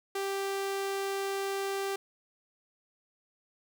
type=tone; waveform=sawtooth; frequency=392.5 Hz; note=G4; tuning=2 cents sharp; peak=-27 dBFS; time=0.15-1.96 s; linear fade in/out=5 ms; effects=11-bit